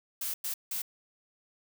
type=noise bursts at uneven times; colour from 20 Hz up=blue; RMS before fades=-34 dBFS; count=3; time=0.21-0.34 / 0.44-0.54 / 0.71-0.82 s; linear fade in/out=5 ms; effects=none